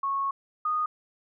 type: tone pair in turn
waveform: sine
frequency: 1100 / 1234.7 Hz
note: C#6 / D#6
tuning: -14 / -14 cents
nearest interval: major second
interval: 200 cents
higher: second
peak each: -25 / -24 dBFS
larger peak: second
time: 0.03-0.31 / 0.65-0.86 s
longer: first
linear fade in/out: 5 ms
effects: none